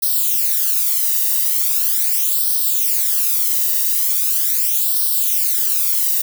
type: noise with flanger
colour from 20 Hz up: violet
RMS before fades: -17 dBFS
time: 0.02-6.22 s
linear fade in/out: 10 ms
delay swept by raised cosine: 0.21 to 1.07 ms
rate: 0.4 Hz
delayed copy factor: +0.95
effects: none